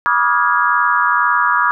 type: tone cluster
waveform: sine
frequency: 974 / 1154 / 1236 / 1414 / 1655 Hz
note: B5 / D6 / D#6 / F6 / G#6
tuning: -24 / -31 / -12 / +21 / -6 cents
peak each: -18 dBFS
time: 0.06-1.71 s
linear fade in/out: 0 ms
effects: none